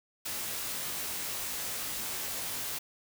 white noise with comb filter, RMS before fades -36 dBFS, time 0.25-2.79 s, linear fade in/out 10 ms, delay 19 ms, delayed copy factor +0.65, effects none

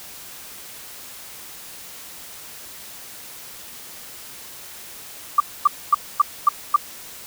sine tone bursts, 1174.7 Hz, D6, in tune, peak -9 dBFS, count 6, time 5.38-6.762 s, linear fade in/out 5 ms, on 22 ms, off 250 ms, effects white hiss -39 dBFS RMS until 7.26 s

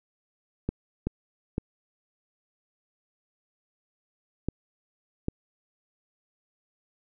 clicks, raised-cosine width 3 ms, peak -14 dBFS, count 5, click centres 0.69 / 1.07 / 1.581 / 4.486 / 5.284 s, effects none

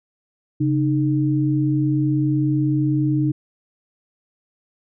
sine tone pair together, 136.2 / 305.8 Hz, C#3 / D#4, -30 / -30 cents, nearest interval octave + major second, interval 1400 cents, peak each -19 dBFS, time 0.6-3.32 s, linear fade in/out 10 ms, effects none

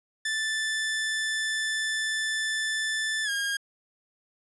sawtooth tone with pitch glide, 1759 to 1622.4 Hz, A6 to G#6, -1 to -41 cents, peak -23 dBFS, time 0.25-3.57 s, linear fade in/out 5 ms, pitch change -140 cents, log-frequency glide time 3.24-3.3 s, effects resampled to 24000 Hz

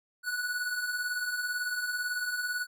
square beating tone pair, 1459 / 1477 Hz, F#6 / F#6, -25 / -3 cents, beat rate 18 Hz, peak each -39 / -32 dBFS, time 0.23-2.67 s, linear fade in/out 50 ms, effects none

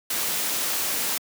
white noise, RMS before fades -26 dBFS, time 0.1-1.18 s, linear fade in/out 5 ms, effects high-pass 150 Hz 12 dB/octave

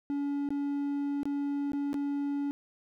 triangle tone with dropouts, 284.1 Hz, C#4, 43 cents sharp, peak -27 dBFS, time 0.1-2.51 s, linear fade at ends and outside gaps 0 ms, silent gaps 0.489-0.505 / 1.232-1.255 / 1.719-1.733 / 1.931-1.942 s, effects none

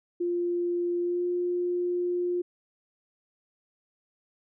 sine tone with pitch glide, 349.2 to 354.1 Hz, F4 to F4, 0 to +24 cents, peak -25 dBFS, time 0.2-2.42 s, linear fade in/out 10 ms, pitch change +24 cents, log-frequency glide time 1-1.25 s, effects none

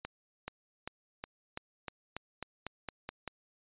accelerating click train, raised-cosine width 0.3 ms, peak -22 dBFS, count 12, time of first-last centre 0.05-3.277 s, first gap 430 ms, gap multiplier 0.92, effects resampled to 8000 Hz

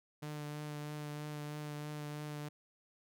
sawtooth tone with vibrato, 149.1 Hz, D3, 27 cents sharp, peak -37 dBFS, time 0.22-2.49 s, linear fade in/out 10 ms, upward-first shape triangle, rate 3.1 Hz, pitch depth 18 cents each way, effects none

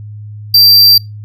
square tone, 4699 Hz, D8, in tune, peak -3 dBFS, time 0.54-0.98 s, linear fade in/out 5 ms, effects noise-tail reverb RT60 0.2 s tail -24 dB re dry + added 105 Hz sine -25 dBFS peak until 1.24 s

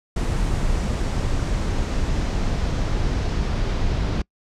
brown noise with low-pass filter sweep, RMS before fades -22 dBFS, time 0.16-4.22 s, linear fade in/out 5 ms, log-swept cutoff 8500 to 5000 Hz, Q 1.3, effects noise-tail reverb RT60 0.1 s tail -26 dB re dry

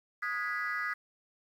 sine chord, G# minor seventh, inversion second, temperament equal with one note detuned, 1244.5 / 1448.7 / 1661.2 / 1975.5 Hz, D#6 / F#6 / G#6 / B6, 0 / -37 / 0 / 0 cents, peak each -36 / -38 / -35 / -35 dBFS, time 0.22-0.94 s, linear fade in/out 10 ms, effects tanh soft clip ceiling -26 dBFS + 10-bit

